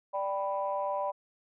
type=chord; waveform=sine; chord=G major; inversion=second; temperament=equal; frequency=587.3 / 784 / 987.8 Hz; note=D5 / G5 / B5; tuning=0 / 0 / 0 cents; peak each=-32 / -35 / -33 dBFS; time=0.13-1.12 s; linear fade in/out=20 ms; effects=tanh soft clip ceiling -20 dBFS